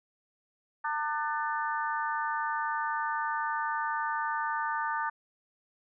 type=harmonic tone with a mistuned harmonic; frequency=300 Hz; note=D4; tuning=37 cents sharp; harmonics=3 / 4 / 5 / 6; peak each=-32 / -34 / -36 / -38 dBFS; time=0.84-5.1 s; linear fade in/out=10 ms; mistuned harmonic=6; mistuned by=-31 cents; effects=none